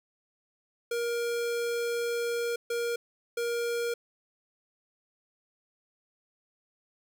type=tone bursts at uneven times; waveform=square; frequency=471.5 Hz; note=A#4; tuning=20 cents sharp; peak=-29 dBFS; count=3; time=0.91-2.56 / 2.7-2.96 / 3.37-3.94 s; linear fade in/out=5 ms; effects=none